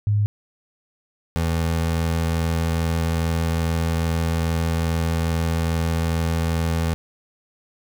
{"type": "tone pair in turn", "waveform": ["sine", "25% pulse"], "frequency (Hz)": [103.83, 82.41], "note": ["G#2", "E2"], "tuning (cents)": [0, 0], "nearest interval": "major third", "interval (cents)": 400, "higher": "first", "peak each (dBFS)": -16, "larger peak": "neither", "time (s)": [[0.07, 0.26], [1.36, 6.94]], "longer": "second", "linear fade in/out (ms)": 0, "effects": []}